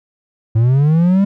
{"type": "linear sweep", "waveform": "triangle", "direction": "up", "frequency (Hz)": [107.6, 201.8], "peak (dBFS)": -7, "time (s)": [0.55, 1.25], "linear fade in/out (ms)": 10, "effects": []}